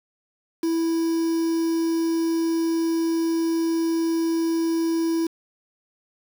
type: tone with quantisation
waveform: triangle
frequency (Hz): 329.6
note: E4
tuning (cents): 0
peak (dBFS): -18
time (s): 0.63-5.27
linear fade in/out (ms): 5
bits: 6
effects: none